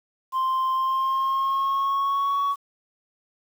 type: tone with pitch glide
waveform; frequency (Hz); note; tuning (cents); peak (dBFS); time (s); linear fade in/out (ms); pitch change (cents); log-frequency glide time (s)
sine; 1046.5 to 1121.6; C6 to C#6; 0 to +20; -18; 0.32-2.56; 50; +120; 0.72-2.41
effects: tanh soft clip ceiling -20 dBFS + 8-bit